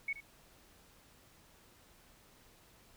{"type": "tone with echo", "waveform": "sine", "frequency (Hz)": 2217, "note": "C#7", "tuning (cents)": 0, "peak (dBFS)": -33, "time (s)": [0.08, 0.13], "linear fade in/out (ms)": 5, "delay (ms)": 75, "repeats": 1, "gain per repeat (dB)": -13, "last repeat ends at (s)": 0.205, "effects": ["pink hiss -63 dBFS RMS until 2.96 s"]}